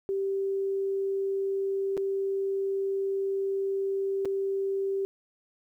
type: tone with dropouts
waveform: sine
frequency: 390.6 Hz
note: G4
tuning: 6 cents flat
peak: -26 dBFS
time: 0.09-5.05 s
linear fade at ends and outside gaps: 0 ms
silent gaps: 1.969-1.976 / 4.25-4.255 s
effects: 11-bit